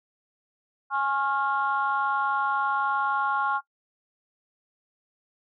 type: chord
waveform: sine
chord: Db major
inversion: second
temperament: equal with one note detuned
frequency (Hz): 830.6 / 1087.2 / 1396.9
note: Ab5 / Db6 / F6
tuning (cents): 0 / -34 / 0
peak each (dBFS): -27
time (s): 0.9-3.61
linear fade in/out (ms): 50
effects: noise-tail reverb RT60 0.1 s tail -18 dB re dry + tanh soft clip ceiling -15 dBFS